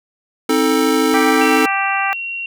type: chord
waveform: square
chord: A diminished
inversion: first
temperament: just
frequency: 264 / 316.8 / 440 Hz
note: C4 / Eb4 / A4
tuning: +16 / +31 / 0 cents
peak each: -18 dBFS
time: 0.49-1.66 s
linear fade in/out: 5 ms
type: harmonic tone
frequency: 392 Hz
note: G4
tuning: in tune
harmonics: 2 / 3 / 4 / 5 / 6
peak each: -20 / -22 / -23 / -24 / -25 dBFS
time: 1.14-2.13 s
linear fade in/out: 0 ms
type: tone with pitch glide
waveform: sine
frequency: 2719 to 2744 Hz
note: F7 to F7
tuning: -47 to -31 cents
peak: -22 dBFS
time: 1.41-2.46 s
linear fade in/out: 2 ms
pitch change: +16 cents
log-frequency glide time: 1.73-2.29 s
effects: none